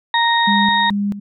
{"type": "harmonic tone", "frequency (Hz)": 932.3, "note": "A#5", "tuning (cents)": 0, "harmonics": [1, 2, 4], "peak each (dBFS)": [-15, -18, -19], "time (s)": [0.14, 0.9], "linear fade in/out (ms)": 2}
{"type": "tone with tremolo", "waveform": "sine", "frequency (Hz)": 202.6, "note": "G#3", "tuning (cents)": -43, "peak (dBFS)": -16, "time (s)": [0.47, 1.2], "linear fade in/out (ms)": 10, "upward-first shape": "square", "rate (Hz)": 2.3, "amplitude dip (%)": 70}
{"effects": []}